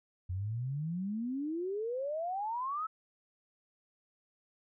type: exponential sweep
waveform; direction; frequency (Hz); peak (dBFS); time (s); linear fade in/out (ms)
sine; up; 87.31 to 1322; -33; 0.29-2.87; 10
effects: none